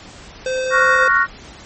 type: tone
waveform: square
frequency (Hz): 517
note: C5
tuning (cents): -21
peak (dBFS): -19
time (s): 0.46-1.08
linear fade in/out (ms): 2
type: chord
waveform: sine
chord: Gb major seventh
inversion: second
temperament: equal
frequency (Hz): 1108.7 / 1396.9 / 1480 / 1864.7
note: Db6 / F6 / Gb6 / Bb6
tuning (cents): 0 / 0 / 0 / 0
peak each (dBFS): -17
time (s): 0.7-1.27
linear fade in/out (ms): 50
effects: pink hiss -39 dBFS RMS until 1.65 s + MP3 32 kbps